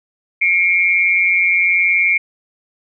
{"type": "tone pair together", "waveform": "sine", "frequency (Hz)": [2165, 2346], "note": ["C#7", "D7"], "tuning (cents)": [-41, -2], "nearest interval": "minor second", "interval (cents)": 139, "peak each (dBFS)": -14, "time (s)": [0.41, 2.18], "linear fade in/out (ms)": 10, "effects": []}